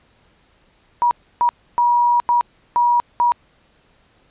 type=tone bursts at uneven times; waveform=sine; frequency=960 Hz; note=B5; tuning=49 cents flat; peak=-12 dBFS; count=6; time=1.02-1.11 / 1.41-1.49 / 1.78-2.2 / 2.29-2.41 / 2.76-3 / 3.2-3.32 s; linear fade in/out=0 ms; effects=pink hiss -57 dBFS RMS until 4.3 s + resampled to 8000 Hz